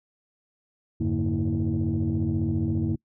sine tone cluster, 88.9 / 103.6 / 145.3 / 229.2 / 323.8 Hz, F2 / G#2 / D3 / A#3 / E4, +31 / -4 / -18 / -29 / -31 cents, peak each -28 dBFS, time 1-2.96 s, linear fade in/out 10 ms, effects noise-tail reverb RT60 0.1 s tail -25 dB re dry + tanh soft clip ceiling -17 dBFS

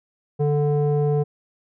square tone with low-pass filter, 146.83 Hz, D3, in tune, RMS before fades -20 dBFS, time 0.39-1.24 s, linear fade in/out 20 ms, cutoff 550 Hz, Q 4.1, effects none

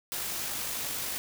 white noise with amplitude modulation, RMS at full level -33 dBFS, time 0.12-1.18 s, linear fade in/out 0 ms, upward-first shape sine, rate 51.1 Hz, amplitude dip 25%, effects none

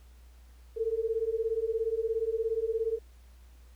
sine beating tone pair, 440 / 457 Hz, A4 / A#4, 0 / -34 cents, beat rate 17 Hz, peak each -31 / -30 dBFS, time 0.76-2.99 s, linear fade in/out 20 ms, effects added 60 Hz sine -51 dBFS peak until 3.75 s + pink hiss -65 dBFS RMS until 3.75 s

